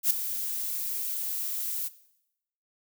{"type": "noise with ADSR envelope", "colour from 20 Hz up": "violet", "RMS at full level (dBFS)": -20, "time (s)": [0.03, 1.89], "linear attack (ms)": 76, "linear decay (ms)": 3, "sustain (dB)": -12, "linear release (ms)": 23, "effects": ["noise-tail reverb RT60 0.8 s tail -17 dB re dry"]}